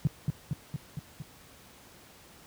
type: tone with echo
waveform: sine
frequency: 148.5 Hz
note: D3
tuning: 20 cents sharp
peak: -20 dBFS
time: 0.05-0.07 s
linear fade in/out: 0 ms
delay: 230 ms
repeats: 5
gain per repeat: -3 dB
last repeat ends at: 1.22 s
effects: pink hiss -54 dBFS RMS until 2.46 s + high-pass 60 Hz 12 dB/octave